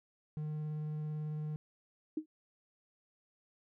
triangle tone with vibrato, 152.5 Hz, D#3, 34 cents flat, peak -34 dBFS, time 0.37-1.56 s, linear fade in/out 0 ms, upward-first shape sine, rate 18 Hz, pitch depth 9 cents each way
sine tone with exponential decay, 311.1 Hz, D#4, in tune, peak -29 dBFS, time 2.17-2.26 s, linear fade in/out 5 ms, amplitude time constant 19 ms
effects none

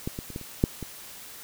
clicks, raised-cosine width 3 ms, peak -16 / -20 / -27 / -20 / -29 / -6 / -21 dBFS, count 7, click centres 0.075 / 0.189 / 0.303 / 0.361 / 0.413 / 0.639 / 0.827 s, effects white hiss -44 dBFS RMS until 1.43 s

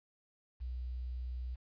sine tone with quantisation, 62 Hz, B1, 7 cents sharp, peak -37 dBFS, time 0.6-1.56 s, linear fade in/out 20 ms, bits 11, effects resampled to 11025 Hz

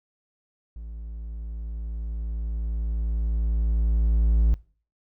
triangle tone with level ramp, 55.7 Hz, A1, 22 cents sharp, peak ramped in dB -33 to -14 dBFS, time 0.76-4.54 s, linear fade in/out 0 ms, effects noise-tail reverb RT60 0.4 s tail -21 dB re dry

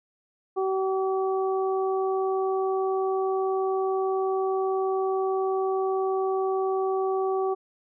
harmonic tone, 381.6 Hz, G4, 47 cents flat, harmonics 1 / 2 / 3, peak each -24 / -30 / -34 dBFS, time 0.56-7.55 s, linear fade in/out 20 ms, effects none

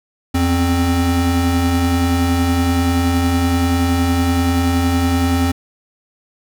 square tone pair together, 84.53 / 264.2 Hz, E2 / C4, +44 / +17 cents, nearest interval octave + minor sixth, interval 1973 cents, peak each -17 dBFS, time 0.34-5.52 s, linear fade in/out 10 ms, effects none

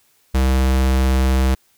square tone, 65.41 Hz, C2, in tune, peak -14 dBFS, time 0.34-1.55 s, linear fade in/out 10 ms, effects white hiss -59 dBFS RMS until 1.77 s

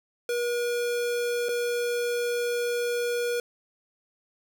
square tone with dropouts, 480.2 Hz, B4, 49 cents flat, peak -26 dBFS, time 0.29-3.4 s, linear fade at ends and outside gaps 2 ms, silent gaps 1.486-1.49 s, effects none

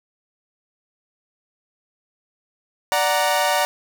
sawtooth chord, D augmented, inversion none, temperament equal, 587.3 / 740 / 932.3 Hz, D5 / F#5 / A#5, 0 / 0 / 0 cents, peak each -18 dBFS, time 2.92-3.65 s, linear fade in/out 0 ms, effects none

